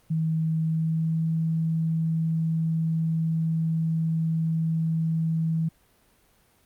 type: tone with pitch glide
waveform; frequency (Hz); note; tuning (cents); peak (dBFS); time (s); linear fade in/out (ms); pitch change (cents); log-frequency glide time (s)
sine; 160.1 to 161.96; D#3 to E3; +50 to -30; -22; 0.1-5.69; 10; +20; 0.62-1.26
effects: pink hiss -62 dBFS RMS until 6.65 s + Opus 32 kbps